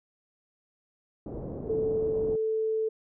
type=low-pass noise; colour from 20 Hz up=white; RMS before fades=-37 dBFS; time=1.26-2.36 s; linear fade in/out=5 ms; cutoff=500 Hz; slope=24 dB/octave
type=tone; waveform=sine; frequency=440 Hz; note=A4; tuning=in tune; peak=-25 dBFS; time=1.69-2.89 s; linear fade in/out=10 ms
effects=none